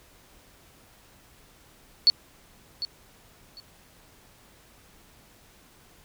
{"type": "tone with echo", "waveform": "sine", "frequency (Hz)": 4435, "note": "C#8", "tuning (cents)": 0, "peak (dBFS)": -13, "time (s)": [2.07, 2.1], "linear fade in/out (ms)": 0, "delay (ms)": 750, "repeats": 2, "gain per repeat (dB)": -14, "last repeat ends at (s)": 3.6, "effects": ["pink hiss -56 dBFS RMS until 6.04 s"]}